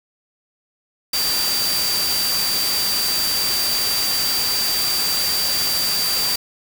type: tone in noise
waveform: sine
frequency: 4679 Hz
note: D8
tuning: 7 cents flat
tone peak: -20 dBFS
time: 1.13-6.36 s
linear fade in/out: 5 ms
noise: white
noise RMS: -23 dBFS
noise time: 1.13-6.36 s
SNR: 0 dB
effects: none